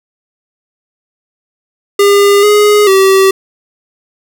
square tone with pitch steps, 403.5 / 416.5 / 385.2 Hz, G#4 / G#4 / G4, -50 / +5 / -30 cents, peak -5 dBFS, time 1.99-3.31 s, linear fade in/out 5 ms, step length 440 ms, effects none

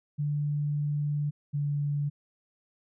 sine tone pair in turn, 146.83 / 144.81 Hz, D3 / D3, 0 / -24 cents, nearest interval unison, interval 24 cents, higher first, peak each -26 dBFS, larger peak neither, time 0.18-1.31 / 1.53-2.1 s, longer first, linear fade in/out 20 ms, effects none

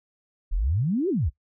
sine exponential two-way sweep, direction up then down, 34 to 409 to 58.9 Hz, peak -21 dBFS, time 0.51-1.3 s, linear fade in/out 20 ms, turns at 1.09 s, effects noise-tail reverb RT60 0.1 s tail -18 dB re dry

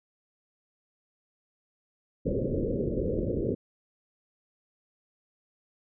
white low-pass noise, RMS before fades -29 dBFS, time 2.25-3.55 s, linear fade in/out 10 ms, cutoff 550 Hz, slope 96 dB/octave, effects none

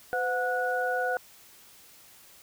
sine tone cluster, 507 / 727 / 1467 Hz, B4 / F#5 / F#6, +45 / -31 / -15 cents, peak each -30 dBFS, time 0.13-1.17 s, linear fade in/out 0 ms, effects white hiss -54 dBFS RMS until 2.42 s

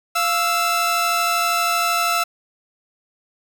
sawtooth tone pair together, 695.6 / 1318.5 Hz, F5 / E6, -7 / 0 cents, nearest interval major seventh, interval 1107 cents, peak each -19 / -15 dBFS, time 0.15-2.24 s, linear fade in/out 10 ms, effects none

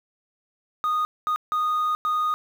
sine tone bursts at uneven times, 1236 Hz, D#6, 12 cents flat, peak -18 dBFS, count 4, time 0.84-1.05 / 1.27-1.36 / 1.52-1.95 / 2.05-2.34 s, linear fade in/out 0 ms, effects tanh soft clip ceiling -20 dBFS + 8-bit

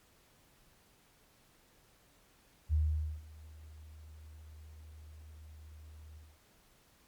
sine tone with ADSR envelope, 76.9 Hz, D#2, 20 cents flat, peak -25 dBFS, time 2.69-6.39 s, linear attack 43 ms, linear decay 480 ms, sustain -24 dB, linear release 230 ms, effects pink hiss -66 dBFS RMS until 7.07 s + MP3 96 kbps

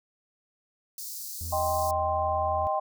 white high-pass noise, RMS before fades -38 dBFS, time 0.98-1.91 s, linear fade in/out 2 ms, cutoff 4400 Hz, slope 48 dB/octave
triangle tone, 82.41 Hz, E2, in tune, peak -32 dBFS, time 1.41-2.67 s, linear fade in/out 0 ms
sine chord, C minor, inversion first, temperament equal, 622.3 / 784 / 1046.5 Hz, Eb5 / G5 / C6, 0 / 0 / 0 cents, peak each -29 / -28 / -30 dBFS, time 1.52-2.8 s, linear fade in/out 10 ms
effects none

